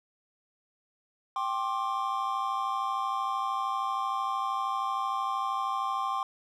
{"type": "chord", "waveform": "triangle", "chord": "G suspended fourth", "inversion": "none", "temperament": "equal with one note detuned", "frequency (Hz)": [784, 1061.7, 1174.7], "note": ["G5", "C6", "D6"], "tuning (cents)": [0, 25, 0], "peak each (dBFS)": [-32, -29, -32], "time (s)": [1.36, 6.23], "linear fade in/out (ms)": 2, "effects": []}